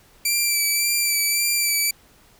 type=tone with vibrato; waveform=10% pulse; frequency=2338 Hz; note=D7; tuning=8 cents flat; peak=-10 dBFS; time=0.25-1.91 s; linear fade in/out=5 ms; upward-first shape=sine; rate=1.8 Hz; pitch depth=28 cents each way; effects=pink hiss -54 dBFS RMS until 2.39 s